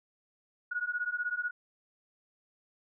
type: beating tone pair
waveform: sine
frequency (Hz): 1447 / 1463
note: F#6 / F#6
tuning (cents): -39 / -20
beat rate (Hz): 16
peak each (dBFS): -34 / -34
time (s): 0.71-1.51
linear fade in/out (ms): 10
effects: none